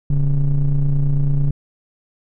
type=ring-modulated tone; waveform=triangle; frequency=63.9 Hz; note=C2; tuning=40 cents flat; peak=-8 dBFS; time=0.1-1.51 s; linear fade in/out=5 ms; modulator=78.4 Hz; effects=none